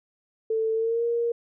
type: tone with pitch glide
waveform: sine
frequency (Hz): 444.1 to 469.2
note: A4 to A#4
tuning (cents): +16 to +11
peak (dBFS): -22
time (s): 0.5-1.32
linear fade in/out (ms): 5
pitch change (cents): +95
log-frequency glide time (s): 0.74-1.04
effects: none